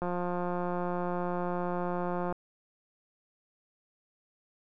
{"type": "click train", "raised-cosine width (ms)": 1, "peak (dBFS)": -20, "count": 409, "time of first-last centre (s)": [0.02, 2.325], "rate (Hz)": 177, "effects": []}